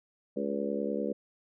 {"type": "harmonic tone with a mistuned harmonic", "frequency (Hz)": 70.1, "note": "C#2", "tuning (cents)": 20, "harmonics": [3, 4, 5, 6, 7, 8], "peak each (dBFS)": [-35, -37, -38, -37, -35, -39], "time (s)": [0.36, 1.13], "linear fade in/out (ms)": 10, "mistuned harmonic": 8, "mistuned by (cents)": 26, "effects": []}